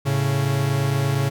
45% pulse tone pair together, 110 / 138.59 Hz, A2 / C#3, 0 / 0 cents, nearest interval major third, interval 400 cents, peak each -24 / -20 dBFS, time 0.05-1.3 s, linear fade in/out 20 ms, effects none

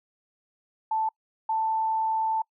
sine tone pair in turn, 880 / 884.8 Hz, A5 / A5, 0 / +9 cents, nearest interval unison, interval 9 cents, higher second, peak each -23 dBFS, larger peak neither, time 0.91-1.09 / 1.49-2.42 s, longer second, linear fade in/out 5 ms, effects noise-tail reverb RT60 0.1 s tail -26 dB re dry

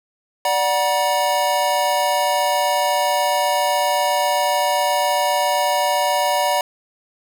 square chord, D augmented, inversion none, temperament equal with one note detuned, 587.3 / 740 / 956.3 Hz, D5 / F#5 / A#5, 0 / 0 / +44 cents, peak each -22 / -22 / -21 dBFS, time 0.45-6.61 s, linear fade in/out 2 ms, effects none

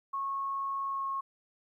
sine tone with pitch glide, 1096 to 1088.4 Hz, C#6 to C#6, -20 to -32 cents, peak -31 dBFS, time 0.13-1.21 s, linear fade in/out 10 ms, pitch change -12 cents, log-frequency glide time 0.87-1.06 s, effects 12-bit

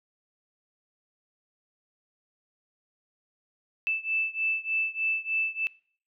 sine beating tone pair, 2637 / 2640.3 Hz, E7 / E7, 0 / +2 cents, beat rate 3.3 Hz, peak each -29 / -30 dBFS, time 3.87-5.67 s, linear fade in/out 0 ms, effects noise-tail reverb RT60 0.5 s tail -23 dB re dry

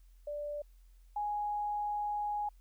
sine tone pair in turn, 587.3 / 830.6 Hz, D5 / G#5, 0 / 0 cents, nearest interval tritone, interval 600 cents, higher second, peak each -36 / -32 dBFS, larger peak second, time 0.27-0.62 / 1.16-2.49 s, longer second, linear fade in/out 5 ms, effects added 43 Hz sine -56 dBFS peak until 2.6 s + white hiss -75 dBFS RMS until 2.6 s

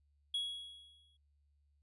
triangle tone with exponential decay, 3334 Hz, G#7, 6 cents sharp, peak -31 dBFS, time 0.34-1.17 s, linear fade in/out 5 ms, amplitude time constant 180 ms, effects added 72 Hz sine -70 dBFS peak until 1.82 s + resampled to 24000 Hz

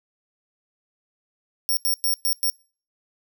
10% pulse tone bursts at uneven times, 5550 Hz, F8, 12 cents flat, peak -14 dBFS, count 5, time 1.69-1.77 / 1.85-1.94 / 2.04-2.14 / 2.25-2.33 / 2.43-2.5 s, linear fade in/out 0 ms, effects noise-tail reverb RT60 0.4 s tail -25 dB re dry

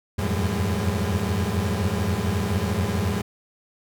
30% pulse tone cluster, 83.7 / 90.9 / 95.1 / 109.3 / 203.1 Hz, E2 / F#2 / F#2 / A2 / G#3, +27 / -30 / +48 / -11 / -38 cents, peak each -26 dBFS, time 0.18-3.22 s, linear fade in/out 10 ms, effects none

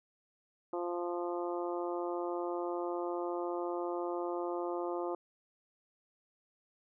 harmonic tone, 174.61 Hz, F3, in tune, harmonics 2 / 3 / 4 / 5 / 6 / 7, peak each -36 / -40 / -42 / -44 / -46 / -47 dBFS, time 0.73-5.15 s, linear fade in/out 2 ms, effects none

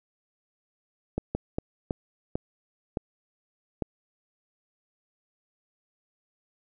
slowing click train, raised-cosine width 2 ms, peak -14 dBFS, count 7, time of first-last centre 1.18-3.822 s, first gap 170 ms, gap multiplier 1.38, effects none

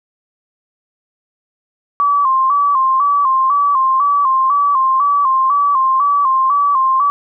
sine tone with vibrato, 1100 Hz, C#6, 14 cents flat, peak -10 dBFS, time 2-7.1 s, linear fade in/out 0 ms, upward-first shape square, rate 2 Hz, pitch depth 73 cents each way, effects none

